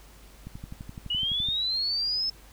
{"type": "click train", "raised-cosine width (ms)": 5, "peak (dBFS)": -26, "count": 13, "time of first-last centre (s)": [0.47, 1.487], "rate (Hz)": 11.8}
{"type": "linear sweep", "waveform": "sine", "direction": "up", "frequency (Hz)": [2872, 5274], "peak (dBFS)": -25, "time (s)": [1.1, 2.3], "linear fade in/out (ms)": 5}
{"effects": ["added 50 Hz sine -50 dBFS peak until 2.52 s", "pink hiss -54 dBFS RMS until 2.52 s"]}